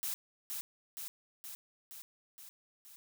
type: noise with echo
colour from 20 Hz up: blue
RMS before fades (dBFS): -37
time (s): 0.03-0.14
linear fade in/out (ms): 0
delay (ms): 470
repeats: 6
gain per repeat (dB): -3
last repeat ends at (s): 2.96
effects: none

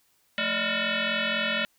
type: tone with frequency modulation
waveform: sine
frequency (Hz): 581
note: D5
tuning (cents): -19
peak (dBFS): -24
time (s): 0.38-1.65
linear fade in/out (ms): 0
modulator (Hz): 402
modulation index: 7.3
effects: white hiss -67 dBFS RMS until 1.78 s

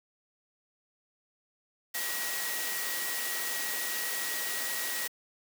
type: tone in noise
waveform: sine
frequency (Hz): 1908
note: A#6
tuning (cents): +40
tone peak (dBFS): -38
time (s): 1.94-5.08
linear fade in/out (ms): 10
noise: white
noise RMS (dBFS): -34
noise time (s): 1.94-5.08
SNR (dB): -7
effects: high-pass 300 Hz 12 dB/octave

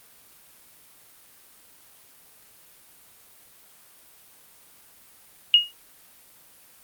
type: tone with exponential decay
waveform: sine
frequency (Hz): 2871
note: F7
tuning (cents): +47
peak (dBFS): -8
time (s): 5.54-5.72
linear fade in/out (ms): 1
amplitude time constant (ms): 37
effects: white hiss -53 dBFS RMS until 6.83 s + Opus 32 kbps

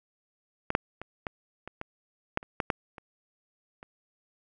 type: clicks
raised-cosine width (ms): 0.5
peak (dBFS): -14 / -6 / -23 / -17 / -24 / -20 / -10 / -29 / -13 / -10 / -28 / -29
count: 12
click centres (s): 0.704 / 0.751 / 1.016 / 1.268 / 1.676 / 1.814 / 2.374 / 2.429 / 2.602 / 2.702 / 2.982 / 3.829
effects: none

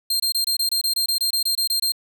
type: tone bursts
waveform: sawtooth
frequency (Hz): 4186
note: C8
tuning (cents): 0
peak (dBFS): -16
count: 15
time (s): 0.1-1.921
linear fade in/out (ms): 5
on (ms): 99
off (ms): 24
effects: none

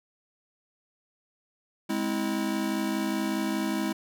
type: chord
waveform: square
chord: Ab augmented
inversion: none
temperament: just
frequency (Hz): 207.7 / 259.6 / 324.5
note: Ab3 / C4 / E4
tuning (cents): 0 / -13 / -27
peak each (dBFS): -31 / -34 / -31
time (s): 1.89-3.93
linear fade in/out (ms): 10
effects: none

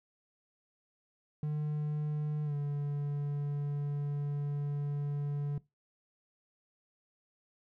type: tone with pitch glide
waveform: triangle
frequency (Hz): 150.2 to 144.33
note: D3 to D3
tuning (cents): +39 to -30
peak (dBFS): -29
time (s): 1.43-5.58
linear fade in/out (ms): 2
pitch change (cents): -69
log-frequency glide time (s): 2.44-2.54
effects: noise-tail reverb RT60 0.2 s tail -20 dB re dry

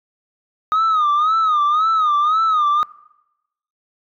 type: tone with vibrato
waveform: sine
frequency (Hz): 1244.5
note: D#6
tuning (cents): 0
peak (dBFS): -11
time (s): 0.72-2.83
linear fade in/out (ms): 0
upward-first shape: sine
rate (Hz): 1.9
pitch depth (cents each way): 110
effects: noise-tail reverb RT60 0.9 s tail -23 dB re dry + tanh soft clip ceiling -12 dBFS

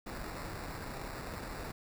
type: noise with sample-and-hold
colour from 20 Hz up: pink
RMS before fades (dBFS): -42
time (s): 0.06-1.72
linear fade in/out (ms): 10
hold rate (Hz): 3150
effects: none

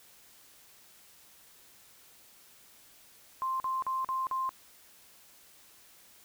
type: tone bursts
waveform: sine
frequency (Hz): 1050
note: C6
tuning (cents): +6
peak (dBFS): -29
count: 5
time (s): 3.42-4.492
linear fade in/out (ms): 0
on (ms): 180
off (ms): 43
effects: white hiss -58 dBFS RMS until 6.24 s

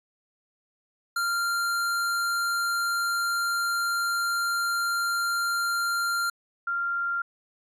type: tone pair in turn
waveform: square / sine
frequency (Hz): 1389 / 1389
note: F6 / F6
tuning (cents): -10 / -10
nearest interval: unison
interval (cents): 0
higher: neither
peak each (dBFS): -25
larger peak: neither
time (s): 1.16-6.3 / 6.67-7.22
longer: first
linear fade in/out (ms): 5
effects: resampled to 32000 Hz

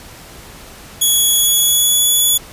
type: tone with pitch glide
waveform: 5% pulse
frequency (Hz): 3363 to 3414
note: G#7 to G#7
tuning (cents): +21 to +47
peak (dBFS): -3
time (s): 1.01-2.38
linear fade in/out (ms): 10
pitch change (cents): +26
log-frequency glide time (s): 1.29-2.2
effects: pink hiss -37 dBFS RMS until 2.52 s + resampled to 32000 Hz

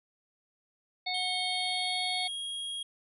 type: harmonic tone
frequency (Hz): 733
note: F#5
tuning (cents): -16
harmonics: 1 / 3 / 5 / 6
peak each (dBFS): -36 / -36 / -36 / -36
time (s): 1.06-2.28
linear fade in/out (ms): 10
type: tone with pitch glide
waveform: square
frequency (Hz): 3201 to 3276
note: G7 to G#7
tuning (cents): +36 to -24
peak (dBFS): -35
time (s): 1.14-2.83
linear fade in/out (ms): 5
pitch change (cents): +40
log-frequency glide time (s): 1.47-1.99
effects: resampled to 32000 Hz

